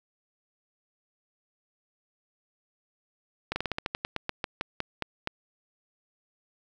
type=slowing click train; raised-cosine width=0.3 ms; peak=-13 dBFS; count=16; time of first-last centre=3.52-5.274 s; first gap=40 ms; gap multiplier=1.14; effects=9-bit